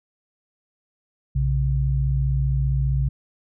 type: tone pair together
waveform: sine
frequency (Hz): 60.63 / 135.8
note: B1 / C#3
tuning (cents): -31 / -35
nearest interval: octave + major second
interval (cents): 1396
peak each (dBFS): -21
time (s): 1.35-3.09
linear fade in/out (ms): 10
effects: none